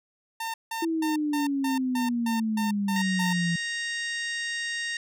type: tone bursts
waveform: sawtooth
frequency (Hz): 906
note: A#5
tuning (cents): -50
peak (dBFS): -26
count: 10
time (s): 0.4-3.33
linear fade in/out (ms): 5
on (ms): 140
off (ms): 170
type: exponential sweep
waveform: sine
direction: down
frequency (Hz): 333.5 to 167.4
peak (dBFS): -24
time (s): 0.82-3.56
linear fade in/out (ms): 5
type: harmonic tone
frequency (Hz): 932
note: A#5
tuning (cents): -1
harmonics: 2 / 3 / 4 / 5 / 6 / 7 / 8 / 9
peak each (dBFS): -30 / -39 / -38 / -43 / -41 / -46 / -47 / -44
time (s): 2.96-4.97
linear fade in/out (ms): 2
effects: none